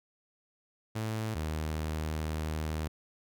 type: tone pair in turn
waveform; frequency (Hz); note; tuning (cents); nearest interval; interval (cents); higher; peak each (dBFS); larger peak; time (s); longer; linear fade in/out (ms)
sawtooth; 110 / 77.93; A2 / D#2; 0 / +3; tritone; 597; first; -28; neither; 0.95-1.35 / 1.35-2.88; second; 10
effects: none